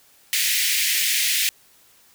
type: high-pass noise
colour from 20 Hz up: pink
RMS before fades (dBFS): -21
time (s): 0.33-1.49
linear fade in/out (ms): 0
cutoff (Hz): 1900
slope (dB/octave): 48
effects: white hiss -55 dBFS RMS until 2.14 s

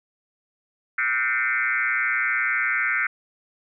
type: tone with frequency modulation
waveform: sine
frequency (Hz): 1806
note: A6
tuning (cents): +45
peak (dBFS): -20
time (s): 0.98-3.07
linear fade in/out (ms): 5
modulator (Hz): 124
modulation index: 3.6
effects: none

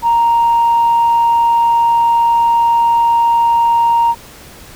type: tone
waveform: sine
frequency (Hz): 932.3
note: A#5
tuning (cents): 0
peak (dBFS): -7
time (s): 0.02-4.15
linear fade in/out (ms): 50
effects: tanh soft clip ceiling -5 dBFS + pink hiss -37 dBFS RMS until 4.75 s

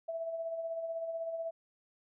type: tone with tremolo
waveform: sine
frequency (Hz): 659.3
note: E5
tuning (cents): 0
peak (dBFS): -33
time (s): 0.08-1.51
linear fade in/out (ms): 10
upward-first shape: sine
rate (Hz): 16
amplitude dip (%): 45
effects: none

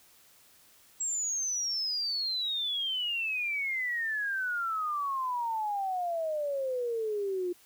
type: exponential sweep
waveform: sine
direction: down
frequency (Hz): 7670 to 349.2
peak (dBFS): -29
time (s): 1-7.53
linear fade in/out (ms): 10
effects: white hiss -60 dBFS RMS until 7.65 s

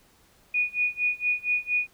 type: tone with tremolo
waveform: sine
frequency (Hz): 2463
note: D#7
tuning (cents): -18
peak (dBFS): -20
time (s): 0.54-1.87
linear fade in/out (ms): 5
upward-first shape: sine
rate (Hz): 4.3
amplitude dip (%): 95
effects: pink hiss -60 dBFS RMS until 1.93 s

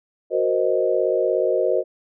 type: chord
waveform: sine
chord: C half-diminished seventh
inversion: second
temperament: equal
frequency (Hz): 370 / 466.2 / 523.3 / 622.3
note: Gb4 / Bb4 / C5 / Eb5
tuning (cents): 0 / 0 / 0 / 0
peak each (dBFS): -23 / -23 / -22 / -23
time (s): 0.3-1.84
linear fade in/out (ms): 50
effects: none

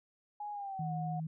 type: tone with pitch glide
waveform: sine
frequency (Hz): 830.6 to 727.3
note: G#5 to F#5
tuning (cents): 0 to -30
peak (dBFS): -38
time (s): 0.4-1.2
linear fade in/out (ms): 5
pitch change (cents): -230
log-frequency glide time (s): 0.52-0.92
type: tone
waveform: sine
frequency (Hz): 159.2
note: D#3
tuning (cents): +40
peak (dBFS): -35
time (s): 0.79-1.27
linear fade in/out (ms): 5
effects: none

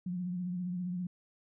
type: tone with vibrato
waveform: sine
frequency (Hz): 179.3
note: F3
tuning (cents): +46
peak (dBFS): -33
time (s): 0.06-1.07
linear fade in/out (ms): 5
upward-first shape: triangle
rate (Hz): 15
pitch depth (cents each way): 58
effects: none

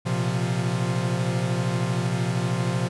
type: chord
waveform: 45% pulse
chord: Bb suspended second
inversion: none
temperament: equal with one note detuned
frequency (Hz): 117.9 / 130.81 / 174.61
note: Bb2 / C3 / F3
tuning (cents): +20 / 0 / 0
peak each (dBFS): -27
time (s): 0.05-2.89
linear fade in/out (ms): 20
effects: resampled to 24000 Hz

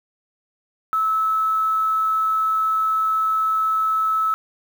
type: tone with quantisation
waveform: sine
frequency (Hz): 1302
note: E6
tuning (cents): -22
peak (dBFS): -17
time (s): 0.93-4.34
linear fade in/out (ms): 0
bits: 7
effects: none

